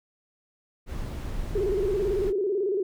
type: noise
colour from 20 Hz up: brown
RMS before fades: -32 dBFS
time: 0.86-2.33 s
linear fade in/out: 50 ms
type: tone with vibrato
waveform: sine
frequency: 393 Hz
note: G4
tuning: 4 cents sharp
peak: -23 dBFS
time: 1.55-2.83 s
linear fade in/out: 5 ms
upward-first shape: square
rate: 18 Hz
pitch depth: 100 cents each way
effects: none